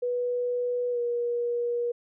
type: tone with pitch glide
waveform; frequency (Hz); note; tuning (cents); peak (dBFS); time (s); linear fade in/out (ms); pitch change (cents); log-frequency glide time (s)
sine; 490 to 478; B4 to A#4; -14 to +43; -25; 0.02-1.92; 10; -43; 0.91-0.99
effects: none